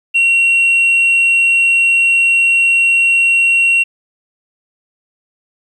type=tone; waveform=sine; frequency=2738 Hz; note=F7; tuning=35 cents flat; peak=-6 dBFS; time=0.14-3.84 s; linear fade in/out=20 ms; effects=tanh soft clip ceiling -7 dBFS + 8-bit